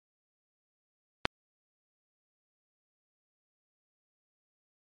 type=click; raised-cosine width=0.3 ms; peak=-6 dBFS; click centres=1.254 s; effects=MP3 48 kbps